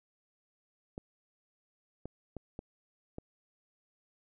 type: clicks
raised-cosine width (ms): 2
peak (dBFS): -27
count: 5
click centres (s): 0.979 / 2.056 / 2.367 / 2.591 / 3.184
effects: none